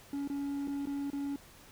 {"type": "tone with dropouts", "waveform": "triangle", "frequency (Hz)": 281.6, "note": "C#4", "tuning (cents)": 27, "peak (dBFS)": -31, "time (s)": [0.13, 1.36], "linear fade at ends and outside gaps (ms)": 2, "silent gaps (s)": [[0.276, 0.299], [0.674, 0.68], [0.856, 0.871], [1.102, 1.131]], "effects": ["pink hiss -56 dBFS RMS until 1.71 s"]}